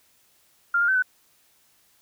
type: tone with pitch steps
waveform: sine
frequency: 1397 / 1411 / 1534 / 1504 Hz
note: F6 / F6 / G6 / F#6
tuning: 0 / +17 / -38 / +28 cents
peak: -18 dBFS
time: 0.74-1.024 s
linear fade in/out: 5 ms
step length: 71 ms
effects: white hiss -62 dBFS RMS until 2.01 s